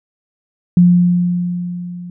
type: tone with level ramp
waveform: sine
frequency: 176.6 Hz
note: F3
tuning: 20 cents sharp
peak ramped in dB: -4 to -27 dBFS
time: 0.77-2.1 s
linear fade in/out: 2 ms
effects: none